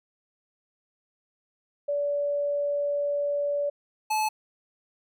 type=tone pair in turn; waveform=sine / square; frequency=576 / 863.1 Hz; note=D5 / A5; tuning=-34 / -34 cents; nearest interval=perfect fifth; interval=700 cents; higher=second; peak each=-24 dBFS; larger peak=neither; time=1.88-3.7 / 4.1-4.29 s; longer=first; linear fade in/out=10 ms; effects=none